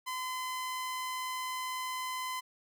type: tone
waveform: sawtooth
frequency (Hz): 1022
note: C6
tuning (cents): -41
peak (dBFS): -31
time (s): 0.06-2.41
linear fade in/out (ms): 20
effects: none